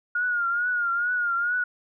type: tone with vibrato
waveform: sine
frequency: 1427 Hz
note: F6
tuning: 37 cents sharp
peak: -22 dBFS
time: 0.15-1.64 s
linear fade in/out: 5 ms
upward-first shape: triangle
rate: 2.3 Hz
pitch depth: 76 cents each way
effects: none